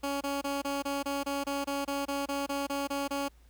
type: tone bursts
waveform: 15% pulse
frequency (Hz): 280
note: C#4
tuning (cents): +18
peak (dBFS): -24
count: 16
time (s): 0.03-3.285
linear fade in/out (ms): 10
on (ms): 180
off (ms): 25
effects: added 57 Hz sine -56 dBFS peak until 3.49 s + pink hiss -67 dBFS RMS until 3.49 s